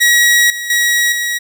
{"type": "tone with level steps", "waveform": "sawtooth", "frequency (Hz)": 1911, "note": "A#6", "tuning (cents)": 43, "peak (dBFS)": [-4, -17, -7, -12], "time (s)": [0, 1.39], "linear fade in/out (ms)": 20, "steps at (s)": [0.5, 0.7, 1.12], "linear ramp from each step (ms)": 2, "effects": []}